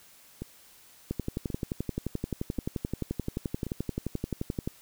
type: two click trains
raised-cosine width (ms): 3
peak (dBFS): -22 / -17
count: 4 / 42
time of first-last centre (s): 0.42-3.667 / 1.11-4.675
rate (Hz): 0.924 / 11.5
effects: white hiss -56 dBFS RMS until 4.81 s